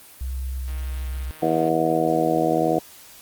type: tone with pitch glide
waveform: sine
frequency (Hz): 64.8 to 63.83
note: C2 to C2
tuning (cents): -16 to -42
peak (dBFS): -25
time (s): 0.21-1.31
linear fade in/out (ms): 0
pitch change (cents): -26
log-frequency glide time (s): 0.51-0.87
type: click train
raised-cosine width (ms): 0.3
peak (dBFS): -29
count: 158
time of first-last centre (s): 0.68-1.686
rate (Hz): 156
type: harmonic tone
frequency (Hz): 80.8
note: E2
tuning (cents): -34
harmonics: 2 / 3 / 4 / 5 / 6 / 7 / 8 / 9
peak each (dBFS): -29 / -31 / -23 / -30 / -24 / -31 / -25 / -24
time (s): 1.42-2.79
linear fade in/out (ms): 5
effects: white hiss -46 dBFS RMS until 3.21 s + Opus 32 kbps